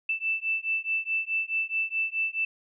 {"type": "beating tone pair", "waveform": "sine", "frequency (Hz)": [2648, 2652.7], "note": ["E7", "E7"], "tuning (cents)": [7, 10], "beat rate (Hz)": 4.7, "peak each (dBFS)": -29, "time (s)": [0.09, 2.45], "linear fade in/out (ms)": 5, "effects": []}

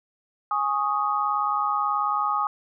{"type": "chord", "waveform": "sine", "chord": "Ab suspended fourth", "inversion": "none", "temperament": "just", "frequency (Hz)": [830.6, 1107.5, 1245.9], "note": ["Ab5", "Db6", "Eb6"], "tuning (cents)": [0, -2, 2], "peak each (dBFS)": [-27, -28, -24], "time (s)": [0.51, 2.47], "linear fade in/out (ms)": 2, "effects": []}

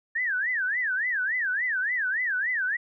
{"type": "tone with vibrato", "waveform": "sine", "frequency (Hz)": 1731, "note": "A6", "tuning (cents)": -29, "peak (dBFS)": -24, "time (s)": [0.15, 2.77], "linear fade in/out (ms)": 10, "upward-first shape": "sine", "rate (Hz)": 3.5, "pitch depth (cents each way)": 270, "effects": []}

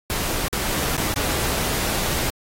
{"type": "noise with dropouts", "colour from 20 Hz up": "pink", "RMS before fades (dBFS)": -24, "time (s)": [0.1, 2.3], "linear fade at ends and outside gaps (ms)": 0, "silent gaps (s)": [[0.482, 0.529], [0.968, 0.978], [1.14, 1.161]], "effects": ["AAC 48 kbps"]}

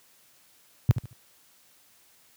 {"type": "tone with echo", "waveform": "sine", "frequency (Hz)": 117.9, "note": "A#2", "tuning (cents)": 20, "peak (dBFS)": -12, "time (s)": [0.89, 0.91], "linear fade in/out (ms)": 0, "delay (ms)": 73, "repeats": 3, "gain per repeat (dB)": -11, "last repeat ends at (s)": 1.129, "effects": ["white hiss -60 dBFS RMS until 2.36 s", "high-pass 60 Hz 12 dB/octave"]}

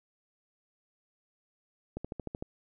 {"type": "click train", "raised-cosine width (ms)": 2, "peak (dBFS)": -23, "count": 7, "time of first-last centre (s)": [1.97, 2.425], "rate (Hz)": 13.2, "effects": []}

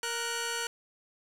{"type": "tone pair together", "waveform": "10% pulse", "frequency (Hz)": [466.5, 1480], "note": ["A#4", "F#6"], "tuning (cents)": [1, 0], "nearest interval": "octave + minor sixth", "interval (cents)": 1999, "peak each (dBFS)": -26, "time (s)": [0.03, 0.67], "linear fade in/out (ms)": 2, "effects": ["low-pass 12000 Hz 12 dB/octave", "9-bit"]}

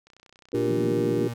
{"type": "click train", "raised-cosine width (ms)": 0.2, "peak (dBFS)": -35, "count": 25, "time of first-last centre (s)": [0.07, 0.839], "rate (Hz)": 31.2}
{"type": "chord", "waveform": "sine", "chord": "G minor seventh", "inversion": "second", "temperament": "just", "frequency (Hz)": [294, 352.8, 392, 470.4], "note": ["D4", "F4", "G4", "Bb4"], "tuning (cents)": [2, 18, 0, 16], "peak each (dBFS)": -28, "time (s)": [0.53, 1.28], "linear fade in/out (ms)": 5}
{"type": "tone with pitch glide", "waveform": "35% pulse", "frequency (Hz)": [116.8, 117.82], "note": ["A#2", "A#2"], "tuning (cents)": [4, 19], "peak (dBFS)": -29, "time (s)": [0.54, 1.34], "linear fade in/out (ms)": 10, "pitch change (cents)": 15, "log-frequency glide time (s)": [0.85, 1.02]}
{"type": "tone with vibrato", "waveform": "sine", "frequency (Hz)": 197, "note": "G3", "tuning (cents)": 9, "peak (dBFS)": -29, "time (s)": [0.67, 1.27], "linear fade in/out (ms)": 10, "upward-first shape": "square", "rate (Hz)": 15, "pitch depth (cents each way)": 290}
{"effects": []}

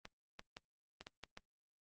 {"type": "clicks", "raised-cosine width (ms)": 0.2, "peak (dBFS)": -30, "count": 7, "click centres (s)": [0.054, 0.394, 0.569, 1.01, 1.069, 1.237, 1.374], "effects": ["Opus 32 kbps"]}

